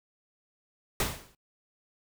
pink noise with exponential decay, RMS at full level -25 dBFS, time 1-1.35 s, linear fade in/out 2 ms, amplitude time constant 74 ms, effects noise-tail reverb RT60 0.1 s tail -26 dB re dry

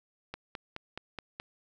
click train, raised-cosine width 0.3 ms, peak -22 dBFS, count 6, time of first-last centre 0.34-1.399 s, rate 4.72 Hz, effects none

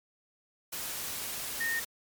sine tone in noise, 1841 Hz, A#6, 22 cents flat, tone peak -29 dBFS, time 1.6-1.8 s, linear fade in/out 10 ms, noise white, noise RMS -37 dBFS, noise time 0.72-1.85 s, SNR +5 dB, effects MP3 96 kbps

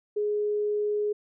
sine tone, 417.5 Hz, G#4, 9 cents sharp, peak -24 dBFS, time 0.16-1.13 s, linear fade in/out 10 ms, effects none

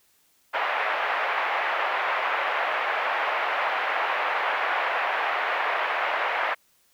pink band-pass noise, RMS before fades -26 dBFS, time 0.53-6.55 s, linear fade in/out 20 ms, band 640 to 2400 Hz, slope 24 dB/octave, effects white hiss -64 dBFS RMS until 6.93 s

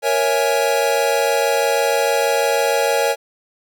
square chord, A# half-diminished seventh, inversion none, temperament equal with one note detuned, 468.1 / 554.4 / 659.3 / 830.6 Hz, A#4 / C#5 / E5 / G#5, +7 / 0 / 0 / 0 cents, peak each -21 / -20 / -25 / -22 dBFS, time 0.02-3.16 s, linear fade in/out 50 ms, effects none

